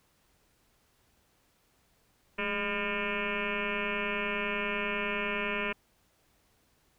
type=tone with frequency modulation; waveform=sine; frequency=1408 Hz; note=F6; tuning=14 cents sharp; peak=-29 dBFS; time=2.38-5.73 s; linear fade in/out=10 ms; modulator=199 Hz; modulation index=6.5; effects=pink hiss -69 dBFS RMS until 6.98 s